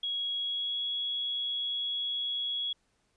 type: tone with pitch glide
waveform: sine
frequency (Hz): 3318 to 3343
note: G#7 to G#7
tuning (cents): -2 to +11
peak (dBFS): -30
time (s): 0.03-2.73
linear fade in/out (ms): 5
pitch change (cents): +13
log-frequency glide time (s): 0.36-0.79
effects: pink hiss -73 dBFS RMS until 3.16 s + resampled to 22050 Hz